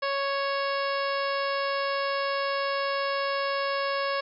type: harmonic tone with a mistuned harmonic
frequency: 554.4 Hz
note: C#5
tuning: in tune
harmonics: 1 / 2 / 3 / 4 / 5 / 6 / 7 / 8 / 9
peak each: -29 / -30 / -34 / -39 / -39 / -44 / -44 / -41 / -40 dBFS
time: 0.02-4.21 s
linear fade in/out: 10 ms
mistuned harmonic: 9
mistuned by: +47 cents
effects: none